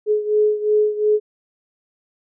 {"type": "beating tone pair", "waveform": "sine", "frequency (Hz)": [422.7, 425.5], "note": ["G#4", "G#4"], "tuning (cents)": [31, 42], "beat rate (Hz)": 2.8, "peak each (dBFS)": [-16, -20], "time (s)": [0.06, 1.2], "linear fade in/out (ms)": 50, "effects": []}